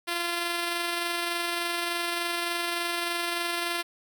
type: tone with amplitude modulation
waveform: 5% pulse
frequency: 344.2 Hz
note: F4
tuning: 25 cents flat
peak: -15 dBFS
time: 0.07-3.83 s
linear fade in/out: 20 ms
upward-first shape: sine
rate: 23.4 Hz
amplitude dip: 25%
effects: none